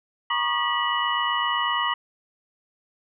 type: tone cluster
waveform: sine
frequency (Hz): 951 / 1098 / 1206 / 1940 / 2938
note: A#5 / C#6 / D6 / B6 / F#7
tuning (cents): +34 / -17 / +46 / -31 / -13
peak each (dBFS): -28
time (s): 0.3-1.94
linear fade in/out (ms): 5
effects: none